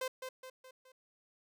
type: tone with echo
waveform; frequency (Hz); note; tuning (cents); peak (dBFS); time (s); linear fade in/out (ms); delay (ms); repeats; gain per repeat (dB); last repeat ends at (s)
sawtooth; 517; C5; -21; -31; 0.01-0.08; 5; 210; 4; -6; 0.92
effects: none